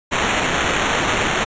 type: noise with sample-and-hold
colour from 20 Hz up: white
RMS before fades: -19 dBFS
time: 0.11-1.45 s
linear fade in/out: 20 ms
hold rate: 4900 Hz
effects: resampled to 16000 Hz